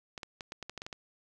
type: clicks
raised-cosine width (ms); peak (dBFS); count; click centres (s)
0.2; -23; 10; 0.178 / 0.232 / 0.408 / 0.521 / 0.627 / 0.696 / 0.777 / 0.819 / 0.865 / 0.928
effects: none